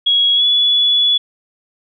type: tone with pitch glide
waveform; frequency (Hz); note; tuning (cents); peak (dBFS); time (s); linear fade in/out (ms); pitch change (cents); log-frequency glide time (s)
sine; 3322 to 3415; G#7 to G#7; 0 to +48; -10; 0.06-1.18; 10; +48; 0.35-0.44
effects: none